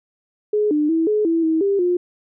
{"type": "tone with pitch steps", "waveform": "sine", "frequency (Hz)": [420.8, 299.8, 325.7, 424.1, 330.4, 320.6, 397.9, 355.2], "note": ["G#4", "D4", "E4", "G#4", "E4", "E4", "G4", "F4"], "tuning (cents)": [23, 36, -21, 36, 4, -48, 26, 29], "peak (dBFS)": -15, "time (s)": [0.53, 1.97], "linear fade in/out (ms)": 5, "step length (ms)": 180, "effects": []}